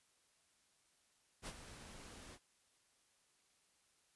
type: noise with ADSR envelope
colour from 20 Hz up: pink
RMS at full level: -45 dBFS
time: 1.42-2.39 s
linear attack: 51 ms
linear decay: 52 ms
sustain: -10 dB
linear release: 54 ms
effects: white hiss -75 dBFS RMS until 4.15 s + resampled to 24000 Hz